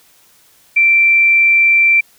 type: tone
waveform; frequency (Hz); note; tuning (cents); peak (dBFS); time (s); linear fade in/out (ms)
sine; 2348; D7; -1; -7; 0.76-2.01; 10
effects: white hiss -50 dBFS RMS until 2.18 s